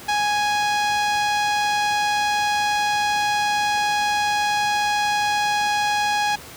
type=tone with low-pass filter; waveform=sawtooth; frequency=830.6 Hz; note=G#5; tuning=in tune; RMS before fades=-21 dBFS; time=0.08-6.36 s; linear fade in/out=10 ms; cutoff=5700 Hz; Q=0.97; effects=pink hiss -39 dBFS RMS until 6.56 s + high-pass 80 Hz 12 dB/octave